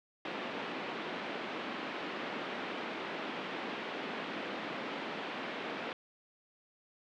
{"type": "band-pass noise", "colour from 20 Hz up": "pink", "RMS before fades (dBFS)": -40, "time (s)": [0.25, 5.93], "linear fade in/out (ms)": 2, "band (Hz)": [220, 3300], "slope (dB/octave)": 24, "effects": []}